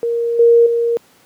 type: tone with level steps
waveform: sine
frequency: 468 Hz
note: A#4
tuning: 7 cents sharp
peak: -15 / -6 / -13 dBFS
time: 0.03-0.97 s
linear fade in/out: 0 ms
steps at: 0.39 / 0.66 s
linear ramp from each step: 5 ms
effects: pink hiss -51 dBFS RMS until 1.25 s + high-pass 150 Hz 12 dB/octave